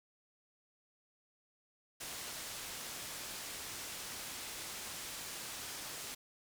white low-pass noise, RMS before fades -45 dBFS, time 2-6.15 s, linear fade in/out 10 ms, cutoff 9700 Hz, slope 12 dB/octave, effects none

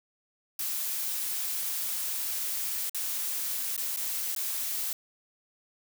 blue noise with dropouts, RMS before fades -32 dBFS, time 0.59-4.93 s, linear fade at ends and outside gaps 2 ms, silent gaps 2.896-2.946 / 3.765-3.777 / 3.963-3.97 / 4.35-4.362 s, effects none

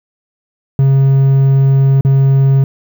triangle tone with dropouts, 135.9 Hz, C#3, 34 cents flat, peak -4 dBFS, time 0.79-2.64 s, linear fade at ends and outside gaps 2 ms, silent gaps 2.01-2.049 s, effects 7-bit

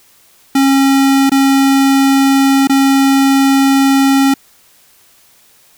square tone with dropouts, 272.2 Hz, C#4, 31 cents flat, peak -8 dBFS, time 0.55-4.34 s, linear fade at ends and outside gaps 5 ms, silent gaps 1.296-1.317 / 2.673-2.695 s, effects white hiss -48 dBFS RMS until 5.77 s

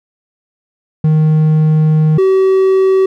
triangle tone pair in turn, 155.56 / 381.3 Hz, D#3 / G4, 0 / -48 cents, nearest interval octave + major third, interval 1552 cents, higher second, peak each -5 dBFS, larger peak neither, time 1.04-2.18 / 2.18-3.06 s, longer first, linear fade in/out 5 ms, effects none

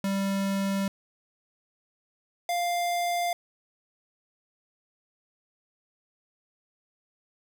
square tone pair in turn, 196 / 698.5 Hz, G3 / F5, 0 / 0 cents, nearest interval octave + minor seventh, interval 2200 cents, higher second, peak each -26 dBFS, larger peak neither, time 0.04-0.88 / 2.49-3.33 s, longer neither, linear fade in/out 2 ms, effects none

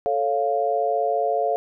sine chord, A augmented, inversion none, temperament equal, 440 / 554.4 / 698.5 Hz, A4 / C#5 / E#5, 0 / 0 / 0 cents, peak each -25 / -25 / -22 dBFS, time 0.06-1.56 s, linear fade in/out 0 ms, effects none

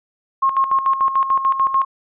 sine tone with tremolo, 1076 Hz, C6, 48 cents sharp, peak -12 dBFS, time 0.42-1.85 s, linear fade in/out 10 ms, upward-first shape square, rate 6.8 Hz, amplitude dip 65%, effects resampled to 8000 Hz

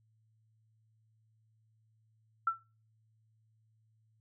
sine tone with exponential decay, 1342 Hz, E6, 31 cents sharp, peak -23 dBFS, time 2.47-2.6 s, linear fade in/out 5 ms, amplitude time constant 27 ms, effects noise-tail reverb RT60 0.4 s tail -26 dB re dry + added 110 Hz sine -68 dBFS peak until 4.2 s

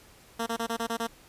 10% pulse tone bursts, 230 Hz, A#3, 23 cents flat, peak -20 dBFS, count 7, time 0.39-1.072 s, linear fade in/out 10 ms, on 76 ms, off 25 ms, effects pink hiss -55 dBFS RMS until 1.28 s + resampled to 32000 Hz

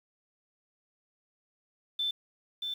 sine tone with echo, 3534 Hz, A7, 7 cents sharp, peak -28 dBFS, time 1.99-2.11 s, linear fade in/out 5 ms, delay 630 ms, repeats 1, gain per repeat -4 dB, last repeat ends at 2.74 s, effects 9-bit

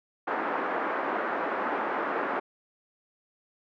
white band-pass noise, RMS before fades -30 dBFS, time 0.27-2.4 s, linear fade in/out 10 ms, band 260 to 1500 Hz, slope 24 dB/octave, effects none

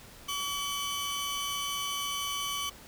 sawtooth tone pair together, 1138 / 3038 Hz, C#6 / F#7, +45 / +45 cents, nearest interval octave + perfect fourth, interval 1700 cents, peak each -31 / -31 dBFS, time 0.28-2.7 s, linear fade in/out 10 ms, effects pink hiss -51 dBFS RMS until 2.87 s

